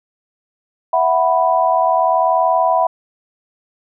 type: chord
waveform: sine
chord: E suspended second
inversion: none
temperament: equal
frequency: 659.3 / 740 / 987.8 Hz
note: E5 / F#5 / B5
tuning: 0 / 0 / 0 cents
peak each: -16 dBFS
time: 0.93-2.87 s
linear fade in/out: 5 ms
effects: none